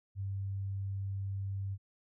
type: tone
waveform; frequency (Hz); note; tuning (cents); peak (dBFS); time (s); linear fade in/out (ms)
sine; 97.9; G2; -2; -34; 0.15-1.78; 50
effects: none